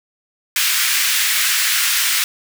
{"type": "high-pass noise", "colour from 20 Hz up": "pink", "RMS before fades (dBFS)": -17, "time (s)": [0.56, 2.24], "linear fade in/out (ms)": 2, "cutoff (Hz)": 1600, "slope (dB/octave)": 24, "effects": []}